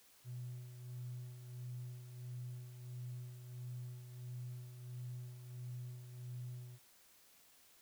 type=tone with tremolo; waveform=triangle; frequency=123.47 Hz; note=B2; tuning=in tune; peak=-39 dBFS; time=0.24-6.79 s; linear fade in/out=50 ms; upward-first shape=sine; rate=1.5 Hz; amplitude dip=65%; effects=tanh soft clip ceiling -40 dBFS + white hiss -66 dBFS RMS until 7.81 s